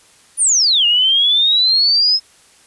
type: exponential two-way sweep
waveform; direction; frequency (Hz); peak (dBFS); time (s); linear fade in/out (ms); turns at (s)
sine; down then up; 9956 to 2813 to 5200; -10; 0.37-2.2; 50; 0.86
effects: white hiss -49 dBFS RMS until 2.66 s + resampled to 24000 Hz